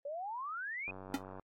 sine exponential sweep, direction up, 553 to 2548 Hz, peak -38 dBFS, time 0.05-0.91 s, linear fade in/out 5 ms
click train, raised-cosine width 1 ms, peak -34 dBFS, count 50, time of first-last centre 0.88-1.396 s, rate 94.9 Hz
square tone with exponential decay, 277.2 Hz, C#4, in tune, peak -29 dBFS, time 1.14-1.23 s, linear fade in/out 2 ms, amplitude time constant 18 ms
effects AAC 48 kbps

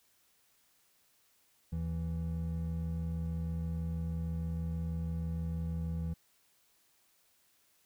triangle tone pair together, 79 / 165.28 Hz, D#2 / E3, +27 / +5 cents, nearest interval octave + minor second, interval 1278 cents, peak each -34 / -34 dBFS, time 1.72-6.14 s, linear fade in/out 10 ms, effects white hiss -70 dBFS RMS until 7.85 s

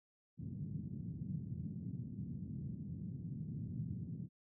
pink band-pass noise, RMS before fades -44 dBFS, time 0.37-4.29 s, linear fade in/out 50 ms, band 110 to 200 Hz, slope 24 dB/octave, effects none

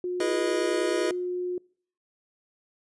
sine tone, 359.5 Hz, F#4, 50 cents flat, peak -27 dBFS, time 0.04-1.58 s, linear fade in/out 2 ms
square chord, E major seventh, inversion none, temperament equal with one note detuned, 329.6 / 415.3 / 484.8 / 622.3 Hz, E4 / G#4 / B4 / D#5, 0 / 0 / -32 / 0 cents, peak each -32 dBFS, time 0.2-1.11 s, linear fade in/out 2 ms
effects noise-tail reverb RT60 0.5 s tail -26 dB re dry + resampled to 24000 Hz

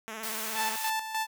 5% pulse tone with vibrato, 220 Hz, A3, in tune, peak -26 dBFS, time 0.08-0.76 s, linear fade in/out 0 ms, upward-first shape sine, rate 17 Hz, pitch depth 50 cents each way
white high-pass noise, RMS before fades -36 dBFS, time 0.23-0.9 s, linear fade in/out 5 ms, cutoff 720 Hz, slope 24 dB/octave
sawtooth tone with tremolo, 880 Hz, A5, in tune, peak -24 dBFS, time 0.54-1.27 s, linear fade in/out 50 ms, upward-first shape square, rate 3.3 Hz, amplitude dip 60%
effects none

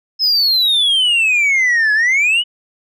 sine exponential two-way sweep, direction down then up, 5210 to 1678 to 3001 Hz, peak -8 dBFS, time 0.19-2.44 s, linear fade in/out 50 ms, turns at 1.93 s, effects tanh soft clip ceiling -10 dBFS

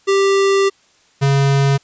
square tone pair in turn, 392.8 / 138.48 Hz, G4 / C#3, +4 / -1 cents, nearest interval octave + tritone, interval 1805 cents, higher first, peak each -12 dBFS, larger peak neither, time 0.07-0.7 / 1.21-1.78 s, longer first, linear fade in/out 20 ms, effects white hiss -54 dBFS RMS until 1.83 s + resampled to 16000 Hz

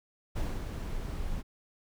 brown noise with ADSR envelope, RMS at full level -30 dBFS, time 0.35-1.43 s, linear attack 19 ms, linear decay 230 ms, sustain -5 dB, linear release 36 ms, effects none

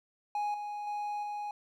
triangle tone with level steps, 830 Hz, G#5, 1 cent flat, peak -28 / -34 / -31 / -33 dBFS, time 0.35-1.51 s, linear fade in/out 2 ms, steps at 0.54 / 0.87 / 1.23 s, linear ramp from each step 2 ms, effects none

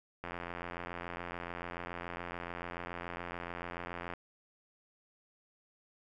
click train, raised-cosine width 0.5 ms, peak -25 dBFS, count 340, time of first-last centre 0.24-4.137 s, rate 87 Hz, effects none

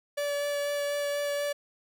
45% pulse tone with vibrato, 576 Hz, D5, 34 cents flat, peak -28 dBFS, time 0.17-1.53 s, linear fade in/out 10 ms, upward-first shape sine, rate 4.1 Hz, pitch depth 9 cents each way, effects none

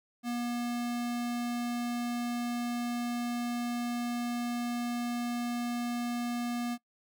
square tone, 240 Hz, B3, 49 cents flat, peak -32 dBFS, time 0.23-6.78 s, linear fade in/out 50 ms, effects noise-tail reverb RT60 0.1 s tail -21 dB re dry

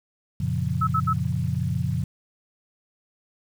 sine chord, Gb major seventh, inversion none, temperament equal with one note detuned, 90.96 / 116.54 / 138.59 / 174.61 Hz, Gb2 / Bb2 / Db3 / F3, -29 / 0 / 0 / 0 cents, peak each -29 / -28 / -27 / -29 dBFS, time 0.4-2.04 s, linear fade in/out 5 ms
sine tone bursts, 1300 Hz, E6, 24 cents flat, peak -20 dBFS, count 3, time 0.81-1.133 s, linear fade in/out 10 ms, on 63 ms, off 67 ms
effects 8-bit

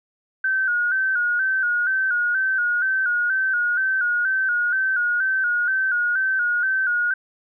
sine tone with vibrato, 1492 Hz, F#6, 14 cents sharp, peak -18 dBFS, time 0.44-7.14 s, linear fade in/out 5 ms, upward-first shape square, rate 2.1 Hz, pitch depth 60 cents each way, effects none

